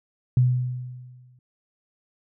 sine tone with exponential decay, 125.3 Hz, B2, 25 cents sharp, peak -13 dBFS, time 0.37-1.39 s, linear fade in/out 2 ms, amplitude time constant 220 ms, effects none

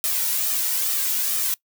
blue noise with flanger, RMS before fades -23 dBFS, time 0.04-1.54 s, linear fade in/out 0 ms, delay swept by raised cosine 1.6 to 2.14 ms, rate 2.3 Hz, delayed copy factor +0.5, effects noise-tail reverb RT60 0.1 s tail -22 dB re dry

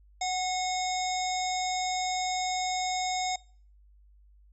harmonic tone with a mistuned harmonic, 740 Hz, F#5, in tune, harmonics 1 / 3 / 5 / 7 / 9 / 10, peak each -29 / -37 / -38 / -40 / -40 / -39 dBFS, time 0.21-3.36 s, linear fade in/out 5 ms, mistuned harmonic 3, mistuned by -40 cents, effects noise-tail reverb RT60 0.5 s tail -24 dB re dry + added 50 Hz sine -55 dBFS peak until 4.52 s

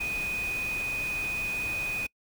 sine tone in noise, 2489 Hz, D#7, in tune, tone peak -29 dBFS, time 0-2.07 s, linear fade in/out 10 ms, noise pink, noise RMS -40 dBFS, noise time 0-2.07 s, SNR +8 dB, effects noise-tail reverb RT60 0.1 s tail -26 dB re dry

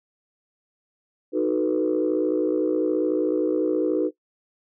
sine chord, B dominant seventh, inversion first, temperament equal, 311.1 / 370 / 440 / 493.9 Hz, D#4 / F#4 / A4 / B4, 0 / 0 / 0 / 0 cents, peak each -23 / -24 / -26 / -25 dBFS, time 1.32-4.11 s, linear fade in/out 50 ms, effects noise-tail reverb RT60 0.1 s tail -19 dB re dry + tanh soft clip ceiling -12 dBFS

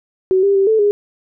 sine tone with pitch steps, 375.7 / 397.9 / 389.8 / 439.8 / 410.5 Hz, F#4 / G4 / G4 / A4 / G#4, +26 / +26 / -10 / -1 / -20 cents, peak -10 dBFS, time 0.31-0.91 s, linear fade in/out 0 ms, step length 120 ms, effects none

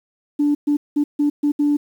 sine tone bursts at uneven times, 292 Hz, D4, 10 cents flat, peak -13 dBFS, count 6, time 0.39-0.55 / 0.67-0.77 / 0.96-1.04 / 1.19-1.3 / 1.43-1.52 / 1.59-1.77 s, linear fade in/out 10 ms, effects tanh soft clip ceiling -10 dBFS + 8-bit

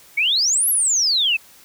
sine exponential two-way sweep, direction up then down, 2161 to 11790 to 2519 Hz, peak -15 dBFS, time 0.17-1.37 s, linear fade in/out 10 ms, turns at 0.69 s, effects white hiss -48 dBFS RMS until 1.64 s

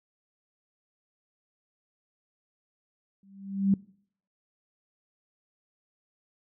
sine tone with exponential growth, 196 Hz, G3, in tune, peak -17 dBFS, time 3.23-3.74 s, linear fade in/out 2 ms, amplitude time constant 110 ms, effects noise-tail reverb RT60 0.6 s tail -23 dB re dry

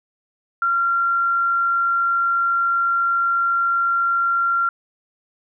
sine tone, 1377 Hz, F6, 25 cents flat, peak -16 dBFS, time 0.62-4.69 s, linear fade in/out 2 ms, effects none

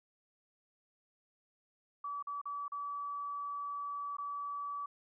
sine tone with dropouts, 1148 Hz, D6, 40 cents flat, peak -37 dBFS, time 2.04-4.86 s, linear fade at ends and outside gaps 5 ms, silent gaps 2.226-2.27 / 2.415-2.455 / 2.681-2.719 / 4.169-4.183 s, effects none

